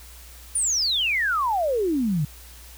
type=exponential sweep; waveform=sine; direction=down; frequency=9800 to 139.3 Hz; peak=-20 dBFS; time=0.55-2.25 s; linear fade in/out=5 ms; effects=added 60 Hz sine -44 dBFS peak until 2.77 s + white hiss -47 dBFS RMS until 2.77 s